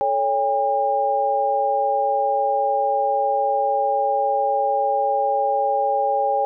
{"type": "tone cluster", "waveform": "sine", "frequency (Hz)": [435.3, 559, 806], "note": ["A4", "C#5", "G5"], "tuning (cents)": [-19, 14, 48], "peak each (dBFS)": [-28, -22, -19], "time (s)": [0.01, 6.45], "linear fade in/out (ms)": 0, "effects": []}